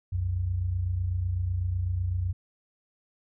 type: tone pair together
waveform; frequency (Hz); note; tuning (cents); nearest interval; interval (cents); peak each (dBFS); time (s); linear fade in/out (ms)
sine; 63.3 / 91.28; B1 / F#2; +43 / -23; tritone; 634; -33 / -26; 0.12-2.33; 10
effects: none